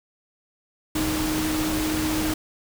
sine tone in noise, 311.1 Hz, D#4, in tune, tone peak -24 dBFS, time 0.95-2.34 s, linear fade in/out 5 ms, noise pink, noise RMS -28 dBFS, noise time 0.95-2.34 s, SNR +1 dB, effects none

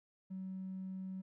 triangle tone, 188.6 Hz, F#3, 33 cents sharp, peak -37 dBFS, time 0.3-1.22 s, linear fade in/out 20 ms, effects tanh soft clip ceiling -38 dBFS

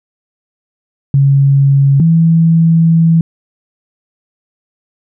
sine tone pair in turn, 138.59 / 164.5 Hz, C#3 / E3, 0 / -3 cents, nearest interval minor third, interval 297 cents, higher second, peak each -5 dBFS, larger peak neither, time 1.14-2 / 2-3.21 s, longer second, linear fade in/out 2 ms, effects none

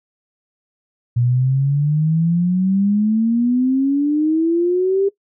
sine exponential sweep, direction up, 118.8 to 400 Hz, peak -13 dBFS, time 1.16-5.09 s, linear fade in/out 10 ms, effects noise-tail reverb RT60 0.1 s tail -19 dB re dry

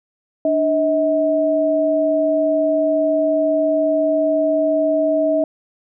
sine tone pair together, 296.3 / 638 Hz, D4 / D#5, +15 / +43 cents, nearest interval octave + minor second, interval 1328 cents, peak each -20 / -15 dBFS, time 0.45-5.44 s, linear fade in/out 2 ms, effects none

